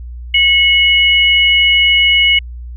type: tone pair together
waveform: sine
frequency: 2190 / 2923 Hz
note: C#7 / F#7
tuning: -22 / -22 cents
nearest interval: perfect fourth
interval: 500 cents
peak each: -10 dBFS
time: 0.34-2.39 s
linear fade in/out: 5 ms
effects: added 60 Hz sine -25 dBFS peak until 2.76 s